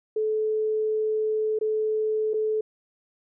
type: tone with dropouts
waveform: sine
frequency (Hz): 433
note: A4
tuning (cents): -28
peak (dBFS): -22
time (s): 0.16-2.61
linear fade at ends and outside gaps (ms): 5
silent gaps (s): 1.589-1.611 / 2.335-2.34
effects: none